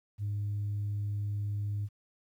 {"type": "tone", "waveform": "sine", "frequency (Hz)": 102.7, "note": "G#2", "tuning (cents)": -19, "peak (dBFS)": -29, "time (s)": [0.18, 1.89], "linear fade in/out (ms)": 50, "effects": ["tanh soft clip ceiling -28 dBFS", "11-bit"]}